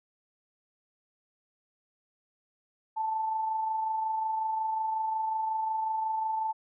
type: tone with amplitude modulation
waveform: sine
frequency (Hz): 880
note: A5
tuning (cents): 0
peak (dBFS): -26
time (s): 2.96-6.53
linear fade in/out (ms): 20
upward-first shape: sine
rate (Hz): 25.5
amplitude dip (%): 35
effects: none